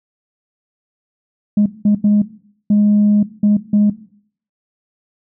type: tone bursts at uneven times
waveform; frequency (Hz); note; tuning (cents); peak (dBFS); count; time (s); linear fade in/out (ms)
sine; 207.7; G#3; 0; -7; 6; 1.57-1.66 / 1.85-1.95 / 2.04-2.22 / 2.7-3.23 / 3.43-3.57 / 3.73-3.9; 5
effects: noise-tail reverb RT60 0.6 s tail -17 dB re dry + tanh soft clip ceiling -6 dBFS